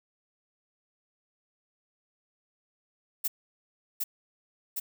violet noise with echo, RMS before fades -28 dBFS, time 3.24-3.28 s, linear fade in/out 10 ms, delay 760 ms, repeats 2, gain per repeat -2 dB, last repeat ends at 4.8 s, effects none

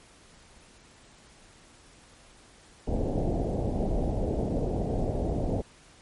pink low-pass noise, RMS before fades -28 dBFS, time 2.87-5.62 s, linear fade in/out 10 ms, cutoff 740 Hz, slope 48 dB/octave, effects pink hiss -55 dBFS RMS until 6.01 s + MP3 48 kbps

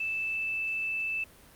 sine tone, 2637 Hz, E7, in tune, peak -29 dBFS, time 0-1.24 s, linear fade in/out 5 ms, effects pink hiss -55 dBFS RMS until 1.55 s + Opus 48 kbps

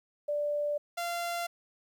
sine / sawtooth tone pair in turn, 587.3 / 689.8 Hz, D5 / F5, 0 / -22 cents, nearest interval minor third, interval 278 cents, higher second, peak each -28 dBFS, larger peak neither, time 0.28-0.78 / 0.97-1.47 s, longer neither, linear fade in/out 10 ms, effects 11-bit

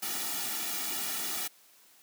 white noise with comb filter, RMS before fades -34 dBFS, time 0.02-1.48 s, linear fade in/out 10 ms, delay 1.9 ms, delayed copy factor -0.8, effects white hiss -60 dBFS RMS until 2.02 s + high-pass 200 Hz 12 dB/octave

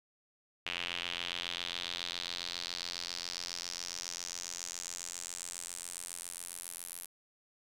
sawtooth tone with band-pass filter sweep, 87.31 Hz, F2, in tune, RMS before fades -41 dBFS, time 0.66-7.06 s, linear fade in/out 5 ms, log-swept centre 2800 to 11000 Hz, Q 3.4, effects none

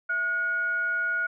sine tone with frequency modulation, 1444 Hz, F#6, 43 cents flat, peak -24 dBFS, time 0.09-1.27 s, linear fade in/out 10 ms, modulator 783 Hz, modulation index 0.24, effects none

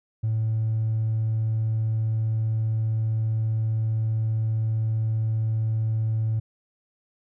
sine tone with hard clipping, 110.6 Hz, A2, 9 cents sharp, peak -22 dBFS, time 0.23-6.4 s, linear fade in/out 10 ms, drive 1 dB, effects none

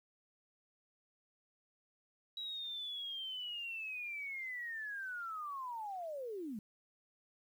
sine linear sweep, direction down, 3888 to 196 Hz, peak -40 dBFS, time 2.37-6.59 s, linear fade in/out 2 ms, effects 11-bit

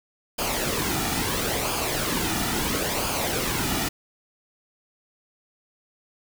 pink noise with flanger, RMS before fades -26 dBFS, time 0.38-3.89 s, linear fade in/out 10 ms, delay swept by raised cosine 0.52 to 1.92 ms, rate 0.74 Hz, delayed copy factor -0.55, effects none

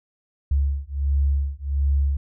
sine beating tone pair, 69.3 / 70.7 Hz, C#2 / C#2, 0 / +35 cents, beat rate 1.4 Hz, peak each -22 dBFS, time 0.51-2.17 s, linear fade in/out 5 ms, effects none

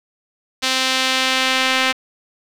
sawtooth tone with band-pass filter sweep, 260.6 Hz, C4, 7 cents flat, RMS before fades -18 dBFS, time 0.62-1.93 s, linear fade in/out 20 ms, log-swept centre 4000 to 2600 Hz, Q 1.2, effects 7-bit

